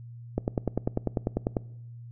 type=click train; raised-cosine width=2 ms; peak=-12 dBFS; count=13; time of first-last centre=0.38-1.568 s; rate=10.1 Hz; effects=noise-tail reverb RT60 0.8 s tail -22 dB re dry + added 118 Hz sine -41 dBFS peak until 2.11 s